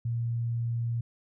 sine tone, 117.2 Hz, A#2, 10 cents sharp, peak -27 dBFS, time 0.05-1.01 s, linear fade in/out 5 ms, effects none

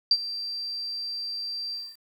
sine tone with ADSR envelope, 4699 Hz, D8, in tune, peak -14 dBFS, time 0.11-1.97 s, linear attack 3 ms, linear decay 53 ms, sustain -16 dB, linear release 240 ms, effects 9-bit

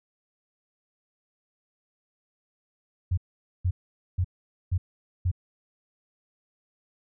sine tone bursts, 90.3 Hz, F#2, 42 cents flat, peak -21 dBFS, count 5, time 3.11-5.315 s, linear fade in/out 10 ms, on 65 ms, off 470 ms, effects none

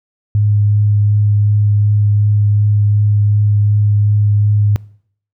sine tone with vibrato, 103.9 Hz, G#2, 1 cent sharp, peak -9 dBFS, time 0.35-4.76 s, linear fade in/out 0 ms, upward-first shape triangle, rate 2.7 Hz, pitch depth 12 cents each way, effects noise-tail reverb RT60 0.6 s tail -23 dB re dry

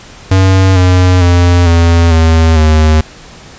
square tone with pitch steps, 94.9 / 91.24 / 87.73 / 84.35 / 81.1 / 77.98 Hz, F#2 / F#2 / F2 / E2 / E2 / D#2, +44 / -24 / +8 / +40 / -28 / +4 cents, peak -5 dBFS, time 0.31-3.01 s, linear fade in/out 5 ms, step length 450 ms, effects pink hiss -34 dBFS RMS until 3.58 s + resampled to 16000 Hz

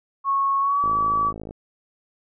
sine tone with pitch glide, 1100 to 1146.7 Hz, C#6 to D6, -14 to -42 cents, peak -18 dBFS, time 0.24-1.33 s, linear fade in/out 50 ms, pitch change +72 cents, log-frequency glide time 0.6-0.82 s
click train, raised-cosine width 2 ms, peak -22 dBFS, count 37, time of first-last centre 0.84-1.509 s, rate 53.8 Hz
effects none

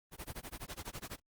pink noise with tremolo, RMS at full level -42 dBFS, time 0.11-1.2 s, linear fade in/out 50 ms, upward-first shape sine, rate 12 Hz, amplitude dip 100%, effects noise-tail reverb RT60 0.1 s tail -25 dB re dry + Opus 32 kbps

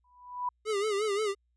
sine tone with exponential growth, 987.8 Hz, B5, in tune, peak -26 dBFS, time 0.04-0.49 s, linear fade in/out 5 ms, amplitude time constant 96 ms
square tone with vibrato, 415.3 Hz, G#4, in tune, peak -28 dBFS, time 0.65-1.35 s, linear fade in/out 50 ms, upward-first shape sine, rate 5.7 Hz, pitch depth 95 cents each way
effects added 60 Hz sine -70 dBFS peak until 1.56 s + resampled to 22050 Hz

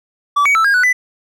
triangle tone with pitch steps, 1153 / 2258 / 1321 / 1623 / 1482 / 1996 Hz, D6 / C#7 / E6 / G#6 / F#6 / B6, -32 / +31 / +3 / -40 / +2 / +18 cents, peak -8 dBFS, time 0.36-0.93 s, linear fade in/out 10 ms, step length 95 ms, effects none

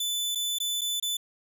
sawtooth tone with dropouts, 3500 Hz, A7, 10 cents flat, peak -24 dBFS, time 0-1.17 s, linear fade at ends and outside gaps 5 ms, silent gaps 0.35-0.355 / 0.586-0.601 / 0.811-0.815 / 1-1.025 s, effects none

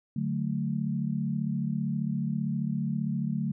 sine chord, D major, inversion none, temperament equal, 146.83 / 185 / 220 Hz, D3 / F#3 / A3, 0 / 0 / 0 cents, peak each -31 / -32 / -31 dBFS, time 0.16-3.52 s, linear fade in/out 5 ms, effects none

